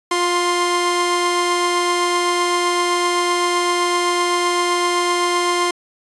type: tone pair together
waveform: sawtooth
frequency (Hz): 352.6 / 1050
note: F4 / C6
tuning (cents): +17 / +6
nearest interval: octave + perfect fifth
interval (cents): 1889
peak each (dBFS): -15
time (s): 0.11-5.71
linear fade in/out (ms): 5
effects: resampled to 24000 Hz